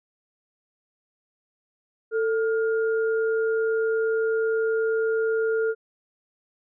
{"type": "tone pair together", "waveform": "sine", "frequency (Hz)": [445.3, 1415], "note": ["A4", "F6"], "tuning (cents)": [21, 22], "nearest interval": "octave + minor sixth", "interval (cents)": 2001, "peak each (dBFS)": [-21, -31], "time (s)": [2.11, 5.75], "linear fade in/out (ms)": 50, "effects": []}